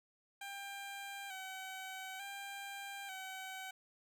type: tone with vibrato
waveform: 15% pulse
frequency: 777 Hz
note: G5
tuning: 16 cents flat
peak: -38 dBFS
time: 0.41-3.71 s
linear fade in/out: 5 ms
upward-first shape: square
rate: 0.56 Hz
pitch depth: 41 cents each way
effects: none